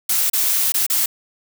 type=noise with dropouts; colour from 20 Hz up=blue; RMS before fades=-18 dBFS; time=0.09-1.06 s; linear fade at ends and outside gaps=5 ms; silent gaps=0.299-0.332 / 0.721-0.741 / 0.865-0.899 s; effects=none